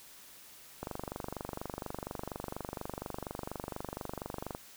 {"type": "click train", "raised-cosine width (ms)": 1, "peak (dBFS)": -23, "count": 91, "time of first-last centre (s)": [0.83, 4.549], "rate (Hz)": 24.2, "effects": ["white hiss -54 dBFS RMS until 4.76 s"]}